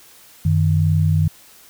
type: tone pair together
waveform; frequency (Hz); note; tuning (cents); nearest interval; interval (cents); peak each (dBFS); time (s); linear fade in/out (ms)
sine; 93.17 / 155.2; F#2 / D#3; +13 / -4; major sixth; 883; -16; 0.45-1.28; 5
effects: white hiss -47 dBFS RMS until 1.69 s